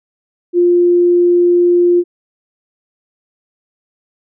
sine tone, 350.9 Hz, F4, 8 cents sharp, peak -7 dBFS, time 0.53-2.04 s, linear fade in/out 50 ms, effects none

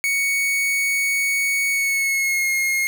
45% pulse tone with pitch glide, 2228 to 2147 Hz, C#7 to C7, +8 to +44 cents, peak -18 dBFS, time 0.04-2.87 s, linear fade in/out 0 ms, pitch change -64 cents, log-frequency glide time 1.71-2.49 s, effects none

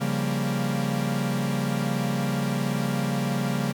45% pulse chord, G half-diminished seventh, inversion second, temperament equal, 138.59 / 174.61 / 196 / 233.1 Hz, Db3 / F3 / G3 / Bb3, 0 / 0 / 0 / 0 cents, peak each -28 / -32 / -29 / -30 dBFS, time 0-3.73 s, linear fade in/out 20 ms, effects 10-bit

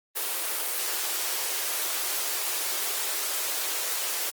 white high-pass noise, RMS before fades -29 dBFS, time 0.15-4.31 s, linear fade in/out 20 ms, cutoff 330 Hz, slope 48 dB/octave, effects Opus 24 kbps

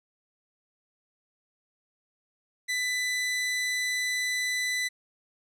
sawtooth tone, 1996 Hz, B6, 18 cents sharp, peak -23 dBFS, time 2.68-4.89 s, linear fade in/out 20 ms, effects low-pass 10000 Hz 12 dB/octave

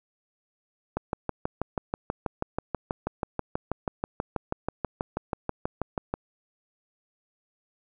click train, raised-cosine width 1 ms, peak -13 dBFS, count 33, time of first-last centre 0.97-6.14 s, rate 6.19 Hz, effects none

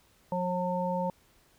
harmonic tone, 180 Hz, F#3, 47 cents flat, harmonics 1 / 3 / 5, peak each -32 / -32 / -32 dBFS, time 0.32-1.1 s, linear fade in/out 2 ms, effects pink hiss -64 dBFS RMS until 1.58 s

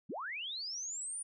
sine linear sweep, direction up, 129.7 to 9570 Hz, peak -38 dBFS, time 0.09-1.23 s, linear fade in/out 10 ms, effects none

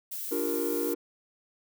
violet noise, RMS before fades -36 dBFS, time 0.11-0.94 s, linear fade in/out 10 ms
triangle chord, G minor seventh, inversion second, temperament equal with one note detuned, 293.7 / 349.2 / 397.2 / 466.2 Hz, D4 / F4 / G4 / Bb4, 0 / 0 / +23 / 0 cents, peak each -31 / -31 / -35 / -30 dBFS, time 0.31-0.95 s, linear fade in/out 10 ms
effects none

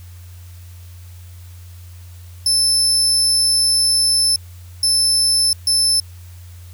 30% pulse tone bursts at uneven times, 5274 Hz, E8, in tune, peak -9 dBFS, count 3, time 2.46-4.36 / 4.83-5.53 / 5.67-6 s, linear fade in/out 2 ms, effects added 88 Hz sine -35 dBFS peak until 6.73 s + white hiss -49 dBFS RMS until 6.73 s

